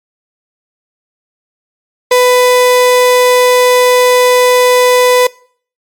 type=tone; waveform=35% pulse; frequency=498 Hz; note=B4; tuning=14 cents sharp; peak=-3 dBFS; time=2.11-5.27 s; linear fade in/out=5 ms; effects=noise-tail reverb RT60 0.5 s tail -23 dB re dry + MP3 64 kbps